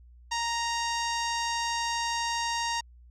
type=tone with low-pass filter; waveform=sawtooth; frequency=932.3 Hz; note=A#5; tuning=in tune; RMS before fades=-30 dBFS; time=0.31-2.81 s; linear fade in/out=10 ms; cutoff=6100 Hz; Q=2.4; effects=added 60 Hz sine -50 dBFS peak until 3.1 s